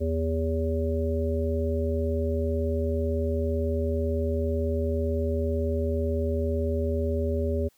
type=harmonic tone; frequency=81 Hz; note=E2; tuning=30 cents flat; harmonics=1 / 3 / 5 / 7; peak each=-26 / -32 / -30 / -32 dBFS; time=0-7.69 s; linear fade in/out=20 ms; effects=white hiss -65 dBFS RMS until 7.77 s